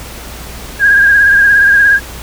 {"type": "tone with vibrato", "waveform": "sine", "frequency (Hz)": 1627, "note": "G#6", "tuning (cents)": -36, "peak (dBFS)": -4, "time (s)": [0.79, 2], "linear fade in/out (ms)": 50, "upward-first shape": "sine", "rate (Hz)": 17, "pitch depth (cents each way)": 43, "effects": ["added 60 Hz sine -30 dBFS peak until 2.22 s", "pink hiss -29 dBFS RMS until 2.22 s"]}